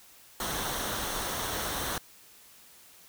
pink noise with comb filter, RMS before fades -33 dBFS, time 0.4-1.98 s, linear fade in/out 2 ms, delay 0.41 ms, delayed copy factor -0.5, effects white hiss -55 dBFS RMS until 3.08 s

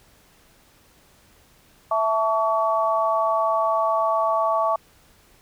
sine chord, A major, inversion second, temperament equal with one note detuned, 659.3 / 880 / 1132 Hz, E5 / A5 / C#6, 0 / 0 / +36 cents, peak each -22 / -25 / -22 dBFS, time 1.91-4.76 s, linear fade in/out 5 ms, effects pink hiss -56 dBFS RMS until 5.41 s

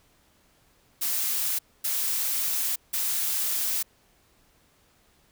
blue noise bursts at uneven times, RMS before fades -27 dBFS, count 3, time 1.01-1.59 / 1.84-2.76 / 2.93-3.83 s, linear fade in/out 10 ms, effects pink hiss -63 dBFS RMS until 5.31 s

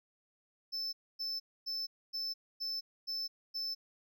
triangle tone bursts, 5274 Hz, E8, in tune, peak -34 dBFS, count 7, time 0.72-3.75 s, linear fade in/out 20 ms, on 210 ms, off 260 ms, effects none

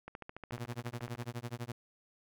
click train, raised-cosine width 0.5 ms, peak -29 dBFS, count 17, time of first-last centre 0.08-1.223 s, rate 14 Hz
sawtooth tone with tremolo, 120 Hz, B2, 49 cents flat, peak -32 dBFS, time 0.52-1.72 s, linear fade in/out 5 ms, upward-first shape sine, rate 12 Hz, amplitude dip 100%
effects none

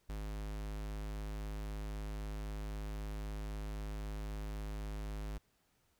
square tone, 51.91 Hz, G#1, in tune, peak -40 dBFS, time 0.09-5.38 s, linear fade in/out 5 ms, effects pink hiss -75 dBFS RMS until 5.99 s

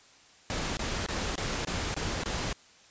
pink noise bursts, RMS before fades -32 dBFS, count 7, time 0.5-2.528 s, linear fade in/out 0 ms, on 270 ms, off 23 ms, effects white hiss -57 dBFS RMS until 2.9 s + resampled to 16000 Hz

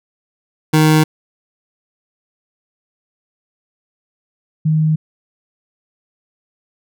25% pulse / sine tone pair in turn, 155.56 / 156.22 Hz, D#3 / D#3, 0 / +7 cents, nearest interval unison, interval 7 cents, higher second, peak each -5 / -11 dBFS, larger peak first, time 0.73-1.04 / 4.65-4.96 s, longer neither, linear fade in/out 10 ms, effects none

